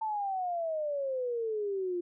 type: exponential sweep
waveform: sine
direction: down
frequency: 892 to 345.7 Hz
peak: -30 dBFS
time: 0.01-2.01 s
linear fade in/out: 10 ms
effects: none